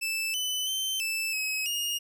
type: tone with pitch steps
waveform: sawtooth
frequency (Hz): 2638 / 3011 / 3095 / 2639 / 2555 / 2849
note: E7 / F#7 / G7 / E7 / D#7 / F7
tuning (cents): +1 / +30 / -23 / +1 / +45 / +34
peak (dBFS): -25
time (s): 0.01-1.99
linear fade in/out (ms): 20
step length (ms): 330
effects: none